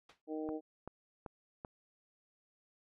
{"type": "noise with exponential decay", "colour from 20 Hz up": "white", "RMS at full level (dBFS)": -49, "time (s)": [0.09, 0.22], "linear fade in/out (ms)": 5, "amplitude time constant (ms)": 28}
{"type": "harmonic tone", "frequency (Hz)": 155.56, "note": "D#3", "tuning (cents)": 0, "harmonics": [2, 3, 4, 5], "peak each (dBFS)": [-39, -42, -47, -50], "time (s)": [0.27, 0.61], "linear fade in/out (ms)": 50}
{"type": "click train", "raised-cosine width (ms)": 1, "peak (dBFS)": -30, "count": 4, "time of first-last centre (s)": [0.49, 1.648], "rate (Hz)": 2.59}
{"effects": ["low-pass 3000 Hz 12 dB/octave"]}